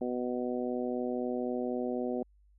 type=harmonic tone; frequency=123.9 Hz; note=B2; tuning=6 cents sharp; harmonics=2 / 3 / 4 / 5 / 6; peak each=-34 / -36 / -37 / -40 / -43 dBFS; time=0.01-2.23 s; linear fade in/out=5 ms; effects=added 50 Hz sine -60 dBFS peak until 2.58 s